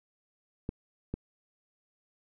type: clicks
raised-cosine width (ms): 3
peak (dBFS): -20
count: 2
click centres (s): 0.691 / 1.14
effects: none